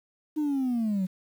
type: linear sweep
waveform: sine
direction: down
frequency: 310 to 180.3 Hz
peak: -22 dBFS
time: 0.36-1.07 s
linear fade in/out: 20 ms
effects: tanh soft clip ceiling -23 dBFS + 9-bit